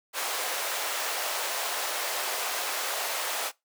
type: high-pass noise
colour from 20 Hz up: pink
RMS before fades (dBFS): -31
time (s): 0.13-3.52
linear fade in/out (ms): 50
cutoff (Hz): 530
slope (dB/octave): 24
effects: noise-tail reverb RT60 0.2 s tail -22 dB re dry